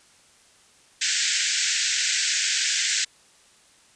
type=band-pass noise; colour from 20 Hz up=white; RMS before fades=-24 dBFS; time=1.01-3.05 s; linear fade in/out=10 ms; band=1500 to 7900 Hz; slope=96 dB/octave; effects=white hiss -56 dBFS RMS until 3.95 s + resampled to 22050 Hz